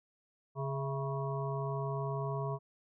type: harmonic tone with a mistuned harmonic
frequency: 138.2 Hz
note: C#3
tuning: 5 cents flat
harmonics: 1 / 3 / 5 / 7 / 8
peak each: -35 / -40 / -42 / -43 / -44 dBFS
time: 0.55-2.59 s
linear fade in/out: 50 ms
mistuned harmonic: 5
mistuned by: -65 cents
effects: none